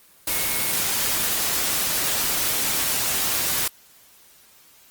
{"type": "tone in noise", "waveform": "sine", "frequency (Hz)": 2177, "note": "C#7", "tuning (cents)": -32, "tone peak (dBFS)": -32, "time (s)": [0.3, 0.72], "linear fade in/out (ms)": 5, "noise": "white", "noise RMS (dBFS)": -23, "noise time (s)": [0.27, 3.68], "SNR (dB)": -12, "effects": ["white hiss -53 dBFS RMS until 4.9 s", "Opus 24 kbps"]}